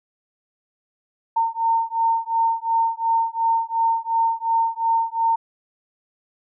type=beating tone pair; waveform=sine; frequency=910 / 912.8 Hz; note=A#5 / A#5; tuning=-42 / -37 cents; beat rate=2.8 Hz; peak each=-21 dBFS; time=1.36-5.36 s; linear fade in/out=10 ms; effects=none